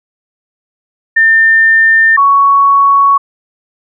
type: tone pair in turn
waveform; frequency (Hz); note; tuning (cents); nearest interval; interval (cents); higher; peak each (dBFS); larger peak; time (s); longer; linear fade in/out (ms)
sine; 1800 / 1115.2; A6 / C#6; +39 / +10; minor sixth; 829; first; -4; neither; 1.16-2.17 / 2.17-3.18; neither; 10
effects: none